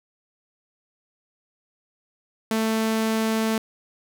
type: tone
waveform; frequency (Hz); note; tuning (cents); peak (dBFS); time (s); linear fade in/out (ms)
sawtooth; 221.6; A3; +13; -17; 2.51-3.58; 2
effects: none